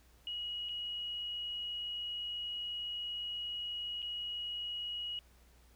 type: tone with dropouts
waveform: sine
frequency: 2903 Hz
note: F#7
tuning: 34 cents flat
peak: -37 dBFS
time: 0.27-5.19 s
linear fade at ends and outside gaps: 1 ms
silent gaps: 0.688-0.692 / 4.02-4.026 s
effects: added 60 Hz sine -62 dBFS peak until 5.75 s + pink hiss -67 dBFS RMS until 5.75 s